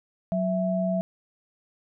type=tone pair together; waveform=sine; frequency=185 / 659.3 Hz; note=F#3 / E5; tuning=0 / 0 cents; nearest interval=octave + minor seventh; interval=2200 cents; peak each=-25 / -26 dBFS; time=0.32-1.01 s; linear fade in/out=0 ms; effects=none